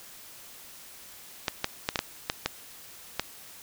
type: clicks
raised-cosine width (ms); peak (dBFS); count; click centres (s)
0.2; -8; 8; 1.482 / 1.644 / 1.889 / 1.958 / 1.991 / 2.299 / 2.46 / 3.196
effects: white hiss -48 dBFS RMS until 3.62 s